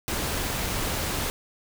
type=noise with amplitude modulation; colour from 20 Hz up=pink; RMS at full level=-27 dBFS; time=0.08-1.3 s; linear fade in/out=0 ms; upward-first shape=sine; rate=281 Hz; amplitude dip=30%; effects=none

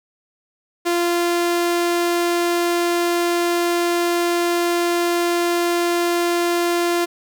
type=tone; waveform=sawtooth; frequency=346 Hz; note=F4; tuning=16 cents flat; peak=-13 dBFS; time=0.85-7.06 s; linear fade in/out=20 ms; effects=none

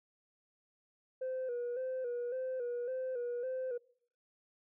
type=tone with vibrato; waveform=sine; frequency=499.4 Hz; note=B4; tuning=19 cents sharp; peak=-33 dBFS; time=1.21-3.78 s; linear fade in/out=10 ms; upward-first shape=square; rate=1.8 Hz; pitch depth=59 cents each way; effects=noise-tail reverb RT60 0.6 s tail -25 dB re dry + tanh soft clip ceiling -33 dBFS

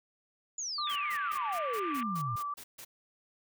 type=exponential sweep; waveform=sine; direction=down; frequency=7080 to 107.1 Hz; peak=-34 dBFS; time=0.58-2.36 s; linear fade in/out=5 ms
type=tone with vibrato; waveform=sine; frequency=1174.7 Hz; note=D6; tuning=in tune; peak=-33 dBFS; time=0.78-2.54 s; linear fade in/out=5 ms; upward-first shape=square; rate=4 Hz; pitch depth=23 cents each way
type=band-pass noise; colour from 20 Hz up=white; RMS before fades=-45 dBFS; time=0.87-2.03 s; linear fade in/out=2 ms; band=1400 to 2800 Hz; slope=48 dB/octave
type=noise bursts; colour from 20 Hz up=white; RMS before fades=-47 dBFS; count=10; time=0.89-2.85 s; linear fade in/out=10 ms; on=70 ms; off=140 ms
effects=none

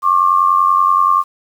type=tone pair together; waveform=sine; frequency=1084.3 / 1174.7 Hz; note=C#6 / D6; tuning=-39 / 0 cents; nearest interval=minor second; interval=139 cents; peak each=-12 dBFS; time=0.02-1.24 s; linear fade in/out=50 ms; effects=7-bit

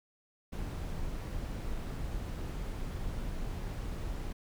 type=noise; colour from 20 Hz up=brown; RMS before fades=-37 dBFS; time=0.52-4.33 s; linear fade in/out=10 ms; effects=none

